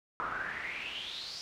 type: noise with band-pass filter sweep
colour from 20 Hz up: brown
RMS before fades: -39 dBFS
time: 0.2-1.41 s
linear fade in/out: 0 ms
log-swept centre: 1200 to 5100 Hz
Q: 7.1
effects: none